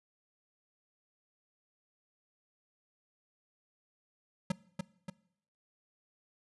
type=tone with echo; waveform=square; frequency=185 Hz; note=F#3; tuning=in tune; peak=-28 dBFS; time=4.5-4.52 s; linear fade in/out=5 ms; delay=290 ms; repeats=2; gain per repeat=-5 dB; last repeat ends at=5.1 s; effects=noise-tail reverb RT60 0.7 s tail -21 dB re dry + resampled to 24000 Hz